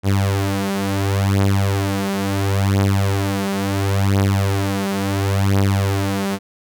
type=beating tone pair; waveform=sawtooth; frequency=98 / 98.72 Hz; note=G2 / G2; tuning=0 / +13 cents; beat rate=0.72 Hz; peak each=-15 dBFS; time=0.03-6.39 s; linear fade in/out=50 ms; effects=none